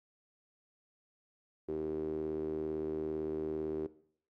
sawtooth tone with band-pass filter, 77.78 Hz, D#2, in tune, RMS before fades -37 dBFS, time 1.68-3.87 s, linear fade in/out 10 ms, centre 370 Hz, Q 8.8, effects noise-tail reverb RT60 0.6 s tail -17 dB re dry

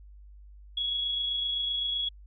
sine tone with amplitude modulation, 3346 Hz, G#7, 12 cents sharp, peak -26 dBFS, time 0.77-2.09 s, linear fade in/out 5 ms, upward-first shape sine, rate 27.8 Hz, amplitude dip 30%, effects added 50 Hz sine -47 dBFS peak until 2.26 s

